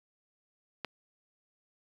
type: click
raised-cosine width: 0.3 ms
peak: -19 dBFS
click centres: 0.847 s
effects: high-pass 150 Hz 12 dB/octave + 9-bit